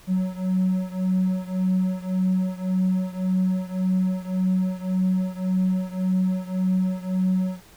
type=beating tone pair; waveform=triangle; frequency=185 / 186.8 Hz; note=F#3 / F#3; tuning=0 / +17 cents; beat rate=1.8 Hz; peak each=-20 / -22 dBFS; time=0.07-7.61 s; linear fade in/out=50 ms; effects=tanh soft clip ceiling -13 dBFS + pink hiss -51 dBFS RMS until 7.76 s